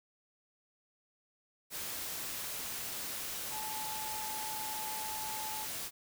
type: tone in noise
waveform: sine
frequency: 866 Hz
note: A5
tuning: 28 cents flat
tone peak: -41 dBFS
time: 3.5-5.67 s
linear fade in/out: 50 ms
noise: white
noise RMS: -40 dBFS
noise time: 1.7-5.91 s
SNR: -4 dB
effects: none